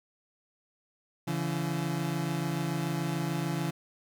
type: tone pair together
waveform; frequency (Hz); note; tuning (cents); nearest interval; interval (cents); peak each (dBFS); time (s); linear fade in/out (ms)
30% pulse; 142.03 / 168.9; C#3 / E3; +42 / +42; minor third; 300; -30 / -29; 1.27-3.71; 10
effects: none